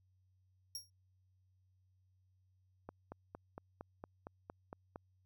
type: tone with exponential decay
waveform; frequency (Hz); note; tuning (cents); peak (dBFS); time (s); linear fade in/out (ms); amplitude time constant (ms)
sawtooth; 5588; F8; 0; -36; 0.75-0.9; 2; 32
type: click train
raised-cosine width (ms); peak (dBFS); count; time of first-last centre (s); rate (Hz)
1; -32; 10; 2.89-4.959; 4.35
effects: added 93 Hz sine -70 dBFS peak until 5.25 s